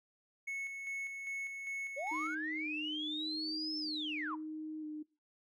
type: tone with tremolo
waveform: triangle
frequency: 2200 Hz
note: C#7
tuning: 14 cents flat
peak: -35 dBFS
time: 0.47-2.35 s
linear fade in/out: 10 ms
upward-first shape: square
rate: 2.5 Hz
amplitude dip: 40%
type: linear two-way sweep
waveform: sine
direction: up then down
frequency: 509 to 5330 to 857 Hz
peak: -37 dBFS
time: 1.96-4.36 s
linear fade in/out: 20 ms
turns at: 3.78 s
type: tone with vibrato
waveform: sine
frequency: 307.9 Hz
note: D#4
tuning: 18 cents flat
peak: -40 dBFS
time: 2.11-5.03 s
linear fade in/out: 10 ms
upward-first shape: square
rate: 0.92 Hz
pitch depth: 17 cents each way
effects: noise-tail reverb RT60 0.3 s tail -22 dB re dry + tanh soft clip ceiling -26 dBFS